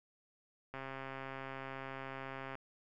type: click train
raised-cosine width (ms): 0.5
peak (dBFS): -29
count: 244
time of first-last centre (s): 0.74-2.553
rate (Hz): 134
effects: none